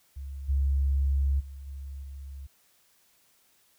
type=tone with level steps; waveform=sine; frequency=68.8 Hz; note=C#2; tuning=12 cents flat; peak=-35 / -22 / -39 / -36 / -38 dBFS; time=0.16-2.47 s; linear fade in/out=10 ms; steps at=0.48 / 1.39 / 1.66 / 2.02 s; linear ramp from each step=20 ms; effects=white hiss -65 dBFS RMS until 3.78 s